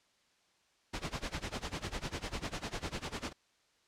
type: noise with tremolo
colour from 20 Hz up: pink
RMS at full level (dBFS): -36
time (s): 0.93-3.33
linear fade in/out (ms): 10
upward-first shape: sine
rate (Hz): 10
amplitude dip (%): 90
effects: white hiss -71 dBFS RMS until 3.87 s + low-pass 6000 Hz 12 dB/octave